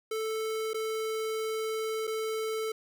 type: tone with dropouts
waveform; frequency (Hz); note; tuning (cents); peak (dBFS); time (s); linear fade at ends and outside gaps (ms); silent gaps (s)
square; 439.9; A4; 0; -31; 0.11-2.72; 5; 0.734-0.743 / 2.071-2.075
effects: none